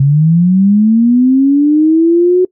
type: linear sweep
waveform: sine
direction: up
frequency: 134.4 to 369.9 Hz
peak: -5 dBFS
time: 0-2.45 s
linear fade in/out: 5 ms
effects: noise-tail reverb RT60 0.1 s tail -22 dB re dry